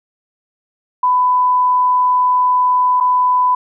sine tone with dropouts, 999 Hz, B5, 20 cents sharp, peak -10 dBFS, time 1.03-3.55 s, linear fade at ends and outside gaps 5 ms, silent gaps 3.002-3.007 s, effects none

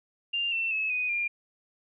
sine tone with pitch steps, 2794 / 2689 / 2589 / 2492 / 2399 Hz, F7 / E7 / E7 / D#7 / D7, 0 / +34 / -32 / +2 / +36 cents, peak -26 dBFS, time 0.33-1.28 s, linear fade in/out 10 ms, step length 190 ms, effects none

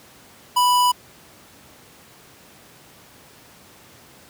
square tone, 987.8 Hz, B5, in tune, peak -15 dBFS, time 0.56-0.92 s, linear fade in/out 10 ms, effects pink hiss -48 dBFS RMS until 4.29 s + high-pass 100 Hz 12 dB/octave

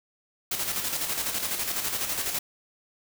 white noise with tremolo, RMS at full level -28 dBFS, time 0.51-2.39 s, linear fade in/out 5 ms, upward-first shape square, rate 12 Hz, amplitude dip 45%, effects none

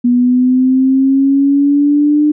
sine linear sweep, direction up, 242.3 to 300.9 Hz, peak -7 dBFS, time 0.04-2.32 s, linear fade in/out 10 ms, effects none

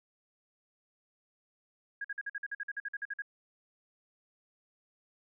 sine tone bursts, 1639 Hz, G#6, 23 cents flat, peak -34 dBFS, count 15, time 2.01-3.221 s, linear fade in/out 5 ms, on 35 ms, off 49 ms, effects none

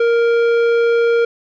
sine tone with tanh clipping, 467 Hz, A#4, 3 cents sharp, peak -13 dBFS, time 0-1.25 s, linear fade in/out 5 ms, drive 12 dB, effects none

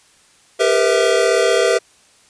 square tone cluster, 398.3 / 465.3 / 501 / 651 Hz, G4 / A#4 / B4 / E5, +28 / -3 / +25 / -22 cents, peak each -19 dBFS, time 0.59-1.79 s, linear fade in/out 20 ms, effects white hiss -52 dBFS RMS until 2.29 s + resampled to 22050 Hz

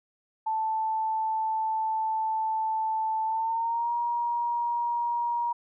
sine tone with pitch glide, 880 to 948.6 Hz, A5 to A#5, 0 to +30 cents, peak -25 dBFS, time 0.46-5.53 s, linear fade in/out 10 ms, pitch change +130 cents, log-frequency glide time 3.25-3.93 s, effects none

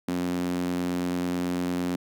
sawtooth tone with high-pass filter, 89 Hz, F2, 33 cents sharp, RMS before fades -28 dBFS, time 0.08-1.96 s, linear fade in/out 5 ms, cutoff 230 Hz, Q 5.2, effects none

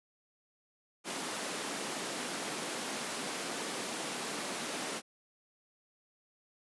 pink high-pass noise, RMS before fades -38 dBFS, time 1.04-5.02 s, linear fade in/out 50 ms, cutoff 210 Hz, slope 24 dB/octave, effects resampled to 24000 Hz

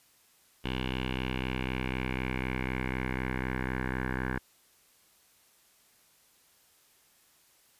10% pulse tone with low-pass filter sweep, 64 Hz, C2, 38 cents flat, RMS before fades -33 dBFS, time 0.64-4.39 s, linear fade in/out 10 ms, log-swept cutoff 3000 to 1700 Hz, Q 4.2, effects white hiss -64 dBFS RMS until 7.79 s + resampled to 32000 Hz

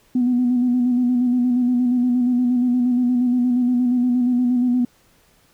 sine tone with vibrato, 247 Hz, B3, in tune, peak -14 dBFS, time 0.15-4.85 s, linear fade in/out 5 ms, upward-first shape square, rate 8.5 Hz, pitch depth 30 cents each way, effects tanh soft clip ceiling -10 dBFS + pink hiss -57 dBFS RMS until 5.53 s

